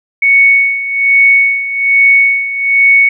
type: tone with tremolo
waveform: sine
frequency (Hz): 2221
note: C#7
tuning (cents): +3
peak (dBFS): -3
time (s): 0.22-3.09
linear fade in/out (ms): 5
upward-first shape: sine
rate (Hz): 1.2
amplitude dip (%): 75
effects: none